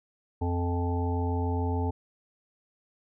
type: harmonic tone with a mistuned harmonic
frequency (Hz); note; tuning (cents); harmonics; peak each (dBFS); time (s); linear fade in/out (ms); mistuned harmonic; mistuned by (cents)
87; F2; -6; 1 / 3 / 5 / 7 / 9 / 10; -27 / -33 / -35 / -45 / -39 / -37; 0.41-1.91; 10; 7; +49
effects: none